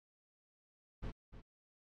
brown noise with echo, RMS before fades -41 dBFS, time 1.02-1.12 s, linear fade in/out 20 ms, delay 300 ms, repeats 1, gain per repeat -11 dB, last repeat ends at 1.42 s, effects low-pass 4000 Hz 12 dB/octave + MP3 64 kbps

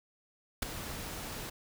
pink noise with ADSR envelope, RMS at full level -28 dBFS, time 0.62-1.5 s, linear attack 7 ms, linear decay 7 ms, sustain -13 dB, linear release 8 ms, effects none

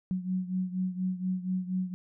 sine beating tone pair, 183.6 / 187.8 Hz, F#3 / F#3, -13 / +26 cents, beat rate 4.2 Hz, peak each -30 / -34 dBFS, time 0.11-1.94 s, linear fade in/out 0 ms, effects none

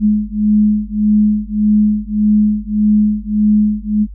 sine beating tone pair, 210.1 / 211.8 Hz, G#3 / G#3, +20 / +34 cents, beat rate 1.7 Hz, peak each -13 dBFS, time 0-4.07 s, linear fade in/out 50 ms, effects noise-tail reverb RT60 0.1 s tail -25 dB re dry + added 50 Hz sine -28 dBFS peak until 4.14 s

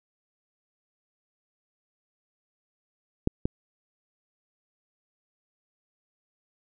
clicks, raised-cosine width 3 ms, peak -9 / -12 dBFS, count 2, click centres 3.274 / 3.455 s, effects none

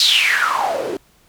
white noise with band-pass filter sweep, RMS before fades -17 dBFS, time 0-0.97 s, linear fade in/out 2 ms, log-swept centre 4400 to 340 Hz, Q 8, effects pink hiss -55 dBFS RMS until 1.28 s

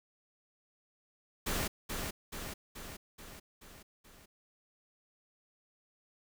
pink noise with echo, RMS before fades -34 dBFS, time 1.46-1.68 s, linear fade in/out 10 ms, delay 430 ms, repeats 6, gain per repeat -4 dB, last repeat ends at 4.26 s, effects none

